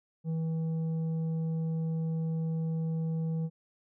sine tone with tanh clipping, 161.8 Hz, E3, 32 cents flat, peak -30 dBFS, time 0.24-3.5 s, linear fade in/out 50 ms, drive 6 dB, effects none

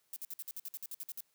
violet noise bursts, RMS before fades -42 dBFS, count 13, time 0.13-1.206 s, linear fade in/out 0 ms, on 32 ms, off 55 ms, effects white hiss -75 dBFS RMS until 1.34 s + high-pass 100 Hz 12 dB/octave

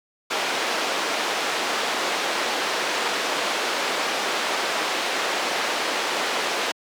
pink band-pass noise, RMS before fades -25 dBFS, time 0.3-6.72 s, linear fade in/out 10 ms, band 460 to 4900 Hz, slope 12 dB/octave, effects high-pass 200 Hz 12 dB/octave

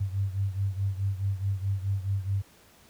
sine beating tone pair, 96.8 / 101.5 Hz, G2 / G#2, -21 / -39 cents, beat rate 4.7 Hz, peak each -27 / -31 dBFS, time 0-2.42 s, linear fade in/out 10 ms, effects pink hiss -57 dBFS RMS until 2.89 s + high-pass 60 Hz 12 dB/octave

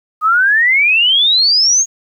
sine exponential sweep, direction up, 1228 to 6700 Hz, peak -8 dBFS, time 0.21-1.86 s, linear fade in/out 50 ms, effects 8-bit

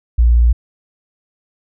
sine tone, 58.7 Hz, A#1, 13 cents sharp, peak -7 dBFS, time 0.18-0.53 s, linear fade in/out 10 ms, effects none

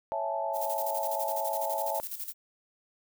sine chord, A major seventh, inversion first, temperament equal, 554.4 / 659.3 / 830.6 / 880 Hz, C#5 / E5 / G#5 / A5, 0 / 0 / 0 / 0 cents, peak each -36 / -33 / -38 / -33 dBFS, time 0.12-2 s, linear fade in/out 0 ms
violet noise with tremolo, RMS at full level -36 dBFS, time 0.53-2.34 s, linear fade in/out 50 ms, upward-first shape square, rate 12 Hz, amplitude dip 65%
effects none

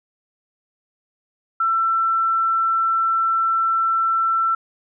sine tone, 1340 Hz, E6, 28 cents sharp, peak -16 dBFS, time 1.6-4.55 s, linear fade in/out 5 ms, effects none

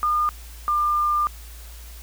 sine tone pair in turn, 1213 / 1199.1 Hz, D#6 / D6, -44 / +36 cents, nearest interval unison, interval 20 cents, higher first, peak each -18 dBFS, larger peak neither, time 0.03-0.29 / 0.68-1.27 s, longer second, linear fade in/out 0 ms, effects added 57 Hz sine -38 dBFS peak until 2.02 s + white hiss -46 dBFS RMS until 2.02 s

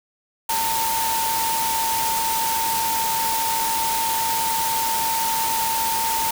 sine tone in noise, 905 Hz, A5, 48 cents sharp, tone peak -22 dBFS, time 0.49-6.31 s, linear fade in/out 5 ms, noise white, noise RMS -25 dBFS, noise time 0.49-6.31 s, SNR 0 dB, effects none

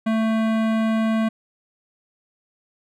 sine tone with hard clipping, 222 Hz, A3, 16 cents sharp, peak -20 dBFS, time 0.06-1.29 s, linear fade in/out 10 ms, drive 18 dB, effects none

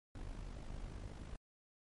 brown noise with amplitude modulation, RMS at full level -44 dBFS, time 0.15-1.36 s, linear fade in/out 2 ms, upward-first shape sine, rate 50.9 Hz, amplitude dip 60%, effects MP3 48 kbps

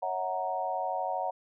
sine chord, F# dominant seventh, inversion second, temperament equal with one note detuned, 554.4 / 647.6 / 740 / 932.3 Hz, C#5 / E5 / F#5 / A#5, 0 / -31 / 0 / 0 cents, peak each -37 / -37 / -32 / -35 dBFS, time 0.02-1.31 s, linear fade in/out 10 ms, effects none

